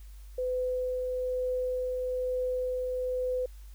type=tone with tremolo; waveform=sine; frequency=505 Hz; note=B4; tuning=39 cents sharp; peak=-27 dBFS; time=0.38-3.46 s; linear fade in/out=5 ms; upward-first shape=triangle; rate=1.1 Hz; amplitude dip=25%; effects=added 50 Hz sine -44 dBFS peak until 3.74 s + white hiss -62 dBFS RMS until 3.74 s